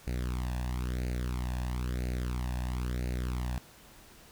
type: tone with flanger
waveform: sawtooth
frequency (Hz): 61.74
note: B1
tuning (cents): 0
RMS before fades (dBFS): -33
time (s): 0.07-3.58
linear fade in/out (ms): 0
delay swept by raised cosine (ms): 0.45 to 1.16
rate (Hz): 1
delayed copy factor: +0.9
effects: pink hiss -55 dBFS RMS until 4.31 s